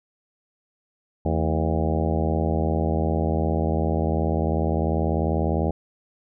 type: harmonic tone with a mistuned harmonic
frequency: 80.1 Hz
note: E2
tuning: 49 cents flat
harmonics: 1 / 2 / 3 / 4 / 5 / 6 / 7 / 8 / 9 / 10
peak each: -24 / -27 / -29 / -30 / -31 / -32 / -32 / -33 / -34 / -34 dBFS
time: 1.25-5.71 s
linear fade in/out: 5 ms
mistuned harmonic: 3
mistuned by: -130 cents
effects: none